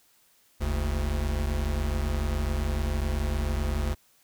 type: tone pair together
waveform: square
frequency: 46.25 / 73.42 Hz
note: F#1 / D2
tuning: 0 / 0 cents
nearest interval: minor sixth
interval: 800 cents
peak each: -30 / -28 dBFS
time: 0.6-3.95 s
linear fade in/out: 20 ms
effects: white hiss -63 dBFS RMS until 4.23 s